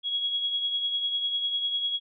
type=tone with tremolo; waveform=sine; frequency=3322 Hz; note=G#7; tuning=in tune; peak=-23 dBFS; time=0.03-2 s; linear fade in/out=50 ms; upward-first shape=triangle; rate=10 Hz; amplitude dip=55%; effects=none